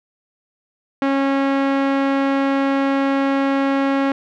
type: tone with low-pass filter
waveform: sawtooth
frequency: 274 Hz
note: C#4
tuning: 20 cents flat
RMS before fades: -18 dBFS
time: 1.02-4.12 s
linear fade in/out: 2 ms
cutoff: 2200 Hz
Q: 0.84
effects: none